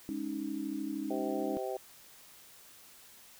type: chord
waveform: sine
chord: Ab suspended fourth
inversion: none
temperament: equal with one note detuned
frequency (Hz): 207.7 / 278 / 311.1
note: Ab3 / Db4 / Eb4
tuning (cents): 0 / +5 / 0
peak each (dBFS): -41 / -38 / -37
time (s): 0.09-1.57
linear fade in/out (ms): 0
type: harmonic tone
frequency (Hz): 129.1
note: C3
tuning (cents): -23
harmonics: 3 / 4 / 5 / 6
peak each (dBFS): -38 / -39 / -40 / -41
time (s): 1.1-1.77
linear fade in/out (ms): 5
effects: white hiss -56 dBFS RMS until 3.39 s